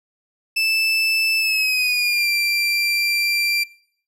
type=tone with pitch glide; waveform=30% pulse; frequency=2637 to 2363 Hz; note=E7 to D7; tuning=0 to +10 cents; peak=-14 dBFS; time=0.56-3.64 s; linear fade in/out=10 ms; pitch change=-190 cents; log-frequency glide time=1.38-2.29 s; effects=noise-tail reverb RT60 0.6 s tail -22 dB re dry + low-pass 12000 Hz 12 dB/octave